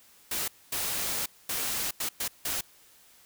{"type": "noise bursts at uneven times", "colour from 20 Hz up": "white", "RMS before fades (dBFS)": -31, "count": 6, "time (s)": [[0.31, 0.48], [0.72, 1.26], [1.49, 1.91], [2, 2.09], [2.2, 2.28], [2.45, 2.61]], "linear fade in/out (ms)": 5, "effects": ["white hiss -58 dBFS RMS until 3.25 s"]}